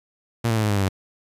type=tone with pitch steps; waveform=sawtooth; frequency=116.54 / 112.77 / 109.11 / 105.58 / 102.16 / 98.85 / 95.65 Hz; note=A#2 / A2 / A2 / G#2 / G#2 / G2 / G2; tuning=0 / +43 / -14 / +29 / -28 / +15 / -42 cents; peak=-15 dBFS; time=0.44-0.888 s; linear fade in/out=10 ms; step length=64 ms; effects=resampled to 32000 Hz + 9-bit